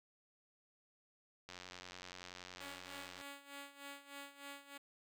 click train, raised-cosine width 0.2 ms, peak -32 dBFS, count 157, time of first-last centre 1.49-3.212 s, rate 90.6 Hz
5% pulse tone with tremolo, 281.4 Hz, C#4, 26 cents sharp, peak -36 dBFS, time 2.6-4.78 s, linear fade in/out 10 ms, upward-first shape sine, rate 3.3 Hz, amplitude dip 80%
effects none

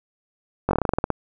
slowing click train, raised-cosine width 1 ms, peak -6 dBFS, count 12, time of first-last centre 0.69-1.103 s, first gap 20 ms, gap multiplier 1.12, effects none

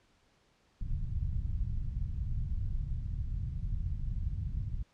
pink low-pass noise, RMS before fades -34 dBFS, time 0.81-4.83 s, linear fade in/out 5 ms, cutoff 130 Hz, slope 24 dB/octave, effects pink hiss -69 dBFS RMS until 4.93 s + low-pass 6000 Hz 12 dB/octave

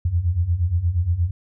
sine beating tone pair, 81.5 / 90 Hz, E2 / F#2, -19 / -47 cents, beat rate 8.5 Hz, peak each -23 / -19 dBFS, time 0.05-1.31 s, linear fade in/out 5 ms, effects none

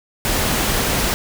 pink noise, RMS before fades -19 dBFS, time 0.25-1.14 s, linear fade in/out 0 ms, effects none

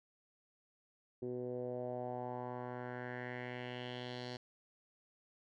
10% pulse tone with low-pass filter sweep, 123.9 Hz, B2, 6 cents sharp, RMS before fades -43 dBFS, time 1.22-4.37 s, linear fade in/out 5 ms, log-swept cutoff 370 to 4600 Hz, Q 3.2, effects none

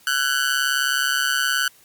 sawtooth tone with amplitude modulation, 1500 Hz, F#6, 23 cents sharp, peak -11 dBFS, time 0.07-1.68 s, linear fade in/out 2 ms, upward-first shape sine, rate 139 Hz, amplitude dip 90%, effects white hiss -53 dBFS RMS until 1.84 s + MP3 96 kbps

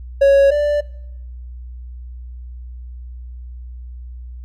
triangle tone pair in turn, 554.4 / 587.4 Hz, C#5 / D5, 0 / 0 cents, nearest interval minor second, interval 100 cents, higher second, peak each -6 / -12 dBFS, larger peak first, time 0.21-0.51 / 0.51-0.81 s, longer neither, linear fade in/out 10 ms, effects noise-tail reverb RT60 0.9 s tail -23 dB re dry + added 61 Hz sine -30 dBFS peak until 4.44 s

